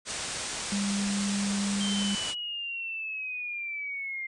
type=low-pass noise; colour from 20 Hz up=white; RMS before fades=-35 dBFS; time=0.05-2.35 s; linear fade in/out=50 ms; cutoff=9300 Hz; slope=96 dB/octave
type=tone; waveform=sine; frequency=200.5 Hz; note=G3; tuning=39 cents sharp; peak=-27 dBFS; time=0.72-2.15 s; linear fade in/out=2 ms
type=linear sweep; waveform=sine; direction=down; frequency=3150 to 2100 Hz; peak=-32 dBFS; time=1.8-4.27 s; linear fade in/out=10 ms
effects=none